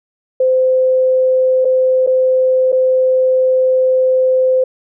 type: tone with dropouts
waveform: sine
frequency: 516 Hz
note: C5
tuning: 24 cents flat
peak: -9 dBFS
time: 0.4-4.64 s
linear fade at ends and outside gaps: 5 ms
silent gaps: 1.648-1.652 / 2.065-2.072 / 2.72-2.726 s
effects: none